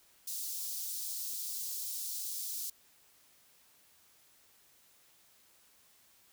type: high-pass noise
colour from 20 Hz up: white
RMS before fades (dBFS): -39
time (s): 0.27-2.7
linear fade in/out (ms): 5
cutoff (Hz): 4400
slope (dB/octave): 24
effects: white hiss -65 dBFS RMS until 6.32 s